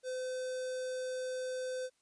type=tone with notch filter; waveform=square; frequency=511 Hz; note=C5; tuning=41 cents flat; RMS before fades=-38 dBFS; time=0.03-1.9 s; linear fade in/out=50 ms; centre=2300 Hz; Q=0.98; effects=white hiss -75 dBFS RMS until 2.01 s + resampled to 22050 Hz